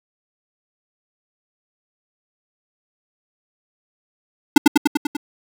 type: tone with echo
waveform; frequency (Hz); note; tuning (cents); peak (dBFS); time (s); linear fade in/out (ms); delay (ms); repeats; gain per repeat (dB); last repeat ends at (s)
square; 293.7; D4; 0; -3; 4.56-4.58; 5; 98; 6; -3; 5.168
effects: none